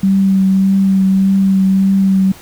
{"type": "tone with vibrato", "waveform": "sine", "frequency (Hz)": 192.7, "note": "G3", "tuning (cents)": -29, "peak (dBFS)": -8, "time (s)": [0.03, 2.32], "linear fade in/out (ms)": 5, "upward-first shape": "triangle", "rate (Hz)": 1.7, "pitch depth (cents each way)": 19, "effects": ["pink hiss -38 dBFS RMS until 2.41 s"]}